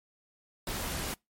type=noise; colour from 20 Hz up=pink; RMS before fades=-35 dBFS; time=0.67-1.14 s; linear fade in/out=2 ms; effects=noise-tail reverb RT60 0.2 s tail -26 dB re dry + MP3 64 kbps